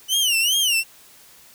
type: tone with vibrato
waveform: sawtooth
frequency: 2940 Hz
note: F#7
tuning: 12 cents flat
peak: -14 dBFS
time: 0.08-0.84 s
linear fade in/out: 50 ms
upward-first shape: sine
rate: 2.5 Hz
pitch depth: 170 cents each way
effects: white hiss -49 dBFS RMS until 1.54 s